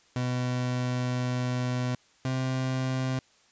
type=tone pair in turn; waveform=30% pulse; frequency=125 / 130.18 Hz; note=B2 / C3; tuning=+21 / -8 cents; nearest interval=minor second; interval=71 cents; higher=second; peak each=-24 dBFS; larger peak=neither; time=0.16-1.95 / 2.25-3.19 s; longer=first; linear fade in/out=2 ms; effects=white hiss -62 dBFS RMS until 3.51 s + resampled to 16000 Hz